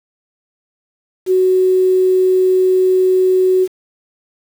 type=tone with quantisation; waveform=sine; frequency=371.9 Hz; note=F#4; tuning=9 cents sharp; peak=-9 dBFS; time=1.26-3.68 s; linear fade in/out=50 ms; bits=6; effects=none